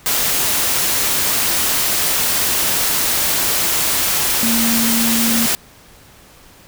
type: tone in noise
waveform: sine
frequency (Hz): 229.7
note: A#3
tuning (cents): -25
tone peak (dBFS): -17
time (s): 4.43-5.46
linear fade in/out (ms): 0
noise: white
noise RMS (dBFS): -17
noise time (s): 0.06-5.55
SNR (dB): -3
effects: pink hiss -45 dBFS RMS until 6.67 s